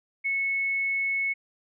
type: tone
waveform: sine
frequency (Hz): 2200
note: C#7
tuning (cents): -14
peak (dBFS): -24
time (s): 0.24-1.34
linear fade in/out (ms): 20
effects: none